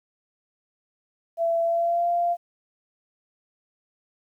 sine tone with pitch glide, 670 to 693.2 Hz, E5 to F5, +28 to -13 cents, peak -20 dBFS, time 1.37-2.37 s, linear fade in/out 50 ms, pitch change +59 cents, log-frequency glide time 1.62-2.08 s, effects 10-bit

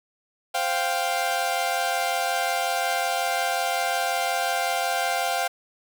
sawtooth chord, C suspended fourth, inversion none, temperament equal, 523.3 / 698.5 / 784 Hz, C5 / F5 / G5, 0 / 0 / 0 cents, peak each -28 / -22 / -23 dBFS, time 0.54-5.48 s, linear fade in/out 10 ms, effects none

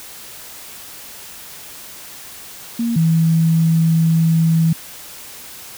sine tone pair in turn, 233.1 / 163.19 Hz, A#3 / E3, 0 / -17 cents, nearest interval tritone, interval 617 cents, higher first, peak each -16 / -11 dBFS, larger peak second, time 2.79-2.96 / 2.96-4.73 s, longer second, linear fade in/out 5 ms, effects white hiss -36 dBFS RMS until 5.77 s

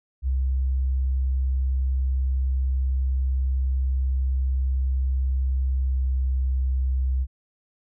sine tone with pitch glide, 65.41 to 64.96 Hz, C2 to C2, 0 to -12 cents, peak -20 dBFS, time 0.22-7.27 s, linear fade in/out 50 ms, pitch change -12 cents, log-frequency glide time 5.83-6.01 s, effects none

